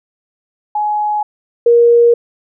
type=tone pair in turn; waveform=sine; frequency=841 / 472 Hz; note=G#5 / A#4; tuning=+22 / +22 cents; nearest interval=minor seventh; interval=1000 cents; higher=first; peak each=-13 / -5 dBFS; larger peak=second; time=0.75-1.23 / 1.66-2.14 s; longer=neither; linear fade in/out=5 ms; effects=none